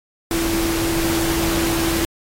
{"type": "tone in noise", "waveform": "sine", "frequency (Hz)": 332, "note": "E4", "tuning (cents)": 12, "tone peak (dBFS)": -20, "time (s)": [0.31, 2.05], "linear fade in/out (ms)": 0, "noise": "pink", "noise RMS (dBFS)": -23, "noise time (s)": [0.31, 2.05], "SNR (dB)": 0, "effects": ["AAC 48 kbps"]}